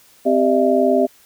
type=tone cluster; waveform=sine; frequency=259.4 / 395.6 / 605 / 665 Hz; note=C4 / G4 / D#5 / E5; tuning=-15 / +16 / -49 / +15 cents; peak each=-18 dBFS; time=0.25-1.07 s; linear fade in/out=20 ms; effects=white hiss -51 dBFS RMS until 1.25 s